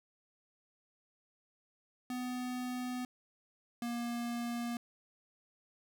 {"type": "tone pair in turn", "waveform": "square", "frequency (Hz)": [249.9, 237.3], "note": ["B3", "A#3"], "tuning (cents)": [21, 31], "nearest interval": "minor second", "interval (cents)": 90, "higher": "first", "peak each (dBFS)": [-37, -36], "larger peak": "second", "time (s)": [[2.1, 3.05], [3.82, 4.77]], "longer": "neither", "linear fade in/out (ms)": 2, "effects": []}